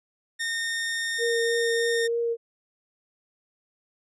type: tone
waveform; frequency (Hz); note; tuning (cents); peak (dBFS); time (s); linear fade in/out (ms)
sawtooth; 1832; A#6; -31; -23; 0.39-2.08; 20
type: tone with vibrato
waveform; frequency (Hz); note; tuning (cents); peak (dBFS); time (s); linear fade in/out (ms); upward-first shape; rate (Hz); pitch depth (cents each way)
sine; 466.2; A#4; 0; -23; 1.18-2.37; 50; triangle; 3.2; 14
effects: resampled to 24000 Hz